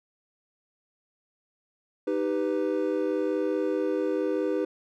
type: chord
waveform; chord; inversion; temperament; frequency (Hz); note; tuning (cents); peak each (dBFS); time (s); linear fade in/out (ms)
triangle; Eb augmented; none; equal with one note detuned; 311.1 / 392 / 496.7; Eb4 / G4 / B4; 0 / 0 / +10; -27; 2.07-4.65; 5
effects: none